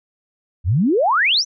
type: exponential sweep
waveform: sine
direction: up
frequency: 74.3 to 6272 Hz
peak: -13 dBFS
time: 0.64-1.45 s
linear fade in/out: 50 ms
effects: none